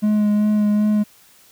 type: tone with vibrato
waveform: triangle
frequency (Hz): 210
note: G#3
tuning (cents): +19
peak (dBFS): -12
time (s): 0.02-1.04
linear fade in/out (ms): 20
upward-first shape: sine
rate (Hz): 2.6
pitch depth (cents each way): 16
effects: white hiss -51 dBFS RMS until 1.51 s